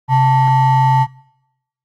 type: ring-modulated tone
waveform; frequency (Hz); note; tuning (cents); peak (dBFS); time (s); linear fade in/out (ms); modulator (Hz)
triangle; 509; C5; -48; -4; 0.08-1.07; 50; 377
effects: noise-tail reverb RT60 0.9 s tail -24 dB re dry + Opus 24 kbps